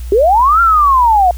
sine linear two-way sweep, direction up then down, 370 to 1394 to 691 Hz, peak -6 dBFS, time 0.12-1.31 s, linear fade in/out 2 ms, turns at 0.61 s, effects added 60 Hz sine -21 dBFS peak until 1.37 s + white hiss -41 dBFS RMS until 1.37 s

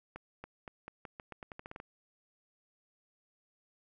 accelerating click train, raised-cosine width 0.5 ms, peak -29 dBFS, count 14, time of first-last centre 0.16-1.801 s, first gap 280 ms, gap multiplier 0.85, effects none

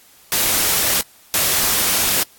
white noise bursts at uneven times, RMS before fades -17 dBFS, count 2, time 0.32-1.01 / 1.34-2.23 s, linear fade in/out 0 ms, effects white hiss -49 dBFS RMS until 2.38 s + AAC 64 kbps

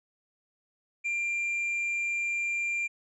triangle tone, 2382 Hz, D7, 24 cents sharp, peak -26 dBFS, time 1.04-2.88 s, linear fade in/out 20 ms, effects resampled to 22050 Hz

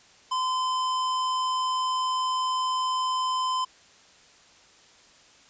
square tone, 1025 Hz, C6, 36 cents flat, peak -25 dBFS, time 0.31-3.65 s, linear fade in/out 10 ms, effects white hiss -55 dBFS RMS until 5.49 s + resampled to 16000 Hz

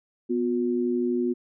sine tone pair together, 247 / 359 Hz, B3 / F4, 0 / +48 cents, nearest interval tritone, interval 648 cents, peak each -25 dBFS, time 0.29-1.34 s, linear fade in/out 20 ms, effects none

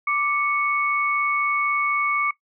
sine tone pair together, 1172 / 2214 Hz, D6 / C#7, -4 / -3 cents, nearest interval major seventh, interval 1101 cents, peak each -22 dBFS, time 0.07-2.31 s, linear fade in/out 5 ms, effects noise-tail reverb RT60 0.1 s tail -18 dB re dry

